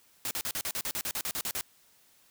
white noise bursts, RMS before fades -33 dBFS, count 14, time 0.25-1.61 s, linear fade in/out 0 ms, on 60 ms, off 40 ms, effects white hiss -63 dBFS RMS until 2.3 s

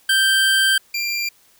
25% pulse tone pair in turn, 1568 / 2378 Hz, G6 / D7, 0 / +21 cents, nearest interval perfect fifth, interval 721 cents, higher second, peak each -10 / -17 dBFS, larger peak first, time 0.09-0.78 / 0.94-1.29 s, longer first, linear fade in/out 5 ms, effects white hiss -55 dBFS RMS until 1.59 s

